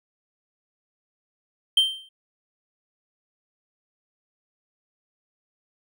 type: tone with exponential decay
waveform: triangle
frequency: 3136 Hz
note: G7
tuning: in tune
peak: -11 dBFS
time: 1.77-2.09 s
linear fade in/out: 5 ms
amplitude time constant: 69 ms
effects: none